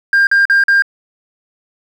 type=tone bursts; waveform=sine; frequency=1600 Hz; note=G6; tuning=35 cents sharp; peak=-5 dBFS; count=4; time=0.13-0.822 s; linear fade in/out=2 ms; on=140 ms; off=44 ms; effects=tanh soft clip ceiling -6 dBFS + 7-bit